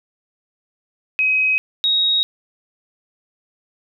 sine tone pair in turn, 2533 / 3779 Hz, D#7 / A#7, +30 / +23 cents, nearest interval perfect fifth, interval 693 cents, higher second, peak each -14 dBFS, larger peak neither, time 1.19-1.58 / 1.84-2.23 s, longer neither, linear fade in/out 0 ms, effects none

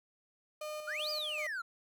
35% pulse tone with tremolo, 608 Hz, D#5, 40 cents flat, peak -37 dBFS, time 0.61-1.47 s, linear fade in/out 5 ms, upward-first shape square, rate 2.6 Hz, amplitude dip 40%
triangle exponential two-way sweep, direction up then down, 1330 to 5020 to 1330 Hz, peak -34 dBFS, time 0.87-1.62 s, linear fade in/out 10 ms, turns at 1.1 s
effects none

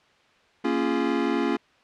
square chord, Bb minor seventh, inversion none, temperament equal with one note detuned, 233.1 / 277.2 / 344 / 415.3 Hz, Bb3 / Db4 / F4 / Ab4, 0 / 0 / -26 / 0 cents, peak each -29 / -27 / -28 / -31 dBFS, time 0.64-1.57 s, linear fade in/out 10 ms, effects white hiss -59 dBFS RMS until 1.83 s + low-pass 3000 Hz 12 dB/octave

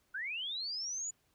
sine linear sweep, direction up, 1441 to 7040 Hz, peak -36 dBFS, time 0.14-1.11 s, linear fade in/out 10 ms, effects pink hiss -74 dBFS RMS until 1.34 s

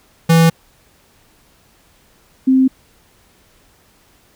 square / sine tone pair in turn, 164.81 / 261.9 Hz, E3 / C4, 0 / +2 cents, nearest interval minor sixth, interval 802 cents, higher second, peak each -8 dBFS, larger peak neither, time 0.29-0.5 / 2.47-2.68 s, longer neither, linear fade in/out 10 ms, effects pink hiss -53 dBFS RMS until 4.35 s

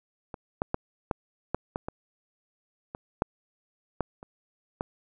clicks, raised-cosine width 1 ms, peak -23 / -12 / -12 / -12 / -12 / -16 / -19 / -22 / -9 / -12 / -29 / -15 dBFS, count 12, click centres 0.342 / 0.619 / 0.744 / 1.112 / 1.546 / 1.759 / 1.885 / 2.949 / 3.221 / 4.007 / 4.229 / 4.809 s, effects none

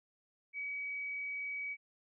sine tone, 2271 Hz, C#7, 41 cents sharp, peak -37 dBFS, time 0.53-1.77 s, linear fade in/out 50 ms, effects none

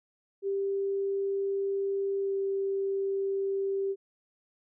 sine tone with pitch glide, 394 to 391.5 Hz, G4 to G4, +9 to -2 cents, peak -27 dBFS, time 0.42-3.96 s, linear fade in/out 50 ms, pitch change -11 cents, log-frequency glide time 2.2-2.34 s, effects none

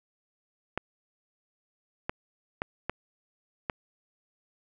clicks, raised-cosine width 0.5 ms, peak -14 dBFS, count 5, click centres 0.776 / 2.095 / 2.619 / 2.896 / 3.698 s, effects none

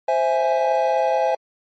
triangle chord, C augmented, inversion none, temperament equal, 523.3 / 659.3 / 830.6 Hz, C5 / E5 / G#5, 0 / 0 / 0 cents, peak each -19 dBFS, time 0.08-1.35 s, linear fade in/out 5 ms, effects MP3 32 kbps

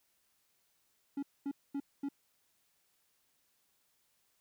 triangle tone bursts, 280 Hz, C#4, 18 cents sharp, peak -32 dBFS, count 4, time 1.17-2.088 s, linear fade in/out 5 ms, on 57 ms, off 230 ms, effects white hiss -75 dBFS RMS until 4.4 s

